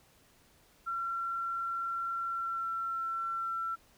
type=tone with pitch glide; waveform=sine; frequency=1362 to 1349.5 Hz; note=F6 to E6; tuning=-44 to +40 cents; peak=-32 dBFS; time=0.86-3.76 s; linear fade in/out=20 ms; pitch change=-16 cents; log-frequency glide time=2.23-2.72 s; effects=pink hiss -64 dBFS RMS until 3.97 s